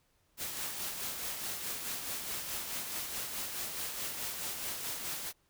white noise with tremolo, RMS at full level -37 dBFS, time 0.37-5.33 s, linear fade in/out 50 ms, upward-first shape sine, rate 4.7 Hz, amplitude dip 40%, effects pink hiss -73 dBFS RMS until 5.49 s

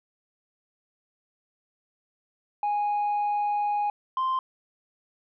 sine tone pair in turn, 827 / 1044.4 Hz, G#5 / C6, -8 / -3 cents, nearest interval major third, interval 405 cents, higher second, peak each -21 / -21 dBFS, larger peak neither, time 2.63-3.9 / 4.17-4.39 s, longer first, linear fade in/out 2 ms, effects tanh soft clip ceiling -22 dBFS

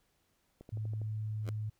click train, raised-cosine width 2 ms, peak -36 dBFS, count 6, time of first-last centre 0.61-1.017 s, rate 12.3 Hz
sine tone with pitch glide, 108.1 to 107.29 Hz, A2 to A2, -30 to -43 cents, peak -34 dBFS, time 0.72-1.7 s, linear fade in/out 10 ms, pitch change -13 cents, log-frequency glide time 1.06-1.54 s
10% pulse tone with exponential growth, 89.7 Hz, F2, 47 cents sharp, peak -30 dBFS, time 1.41-1.49 s, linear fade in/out 0 ms, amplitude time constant 16 ms
effects pink hiss -75 dBFS RMS until 1.79 s

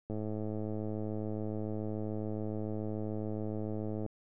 click train, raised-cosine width 2 ms, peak -25 dBFS, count 425, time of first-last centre 0.1-4.063 s, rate 107 Hz, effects none

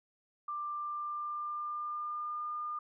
sine tone with pitch glide, 1185 to 1209.9 Hz, D6 to D#6, +15 to -49 cents, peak -35 dBFS, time 0.48-2.79 s, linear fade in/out 5 ms, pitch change +36 cents, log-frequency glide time 0.71-2.49 s, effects none

